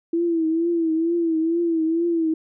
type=tone with vibrato; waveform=sine; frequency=330.7 Hz; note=E4; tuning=6 cents sharp; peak=-18 dBFS; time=0.13-2.34 s; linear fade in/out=5 ms; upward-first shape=triangle; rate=2.2 Hz; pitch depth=79 cents each way; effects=none